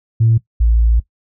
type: tone pair in turn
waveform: sine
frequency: 113.4 / 56.7 Hz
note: A#2 / A#1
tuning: -47 / -47 cents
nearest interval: octave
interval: 1200 cents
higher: first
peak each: -8 dBFS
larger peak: neither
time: 0.2-0.38 / 0.6-1 s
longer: second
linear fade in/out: 10 ms
effects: noise-tail reverb RT60 0.1 s tail -17 dB re dry + tanh soft clip ceiling -4 dBFS